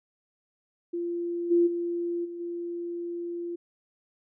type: tone with level steps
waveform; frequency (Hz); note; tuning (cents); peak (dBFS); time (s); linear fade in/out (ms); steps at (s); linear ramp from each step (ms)
sine; 344.7; F4; -23; -28 / -18 / -27 / -35 / -31; 0.93-3.56; 10; 1.5 / 1.66 / 2.24 / 2.39; 20
effects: none